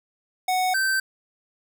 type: tone pair in turn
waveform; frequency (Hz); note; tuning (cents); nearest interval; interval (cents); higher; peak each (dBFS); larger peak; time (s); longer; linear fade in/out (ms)
square; 740 / 1552.2; F#5 / G6; 0 / -18; octave + minor second; 1282; second; -21; neither; 0.48-0.74 / 0.74-1; neither; 5
effects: none